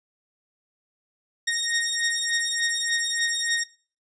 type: beating tone pair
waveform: 15% pulse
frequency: 1859 / 1862.4 Hz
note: A#6 / A#6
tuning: -5 / -2 cents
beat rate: 3.4 Hz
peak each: -20 dBFS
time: 1.47-3.64 s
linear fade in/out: 10 ms
effects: noise-tail reverb RT60 0.4 s tail -21 dB re dry + resampled to 22050 Hz